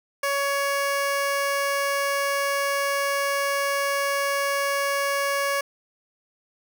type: tone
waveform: 15% pulse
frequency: 560 Hz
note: C#5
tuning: 18 cents sharp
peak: -16 dBFS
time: 0.23-5.61 s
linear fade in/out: 5 ms
effects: none